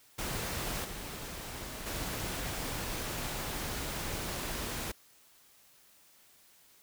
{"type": "noise with level steps", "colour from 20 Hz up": "pink", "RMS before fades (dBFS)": [-36, -42, -37], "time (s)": [0.18, 4.92], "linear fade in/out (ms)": 10, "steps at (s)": [0.84, 1.86], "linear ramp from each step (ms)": 10, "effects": ["white hiss -62 dBFS RMS until 6.82 s"]}